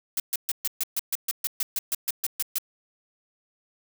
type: noise bursts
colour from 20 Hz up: blue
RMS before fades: -26 dBFS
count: 16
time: 0.17-2.584 s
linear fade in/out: 2 ms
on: 29 ms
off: 130 ms
effects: none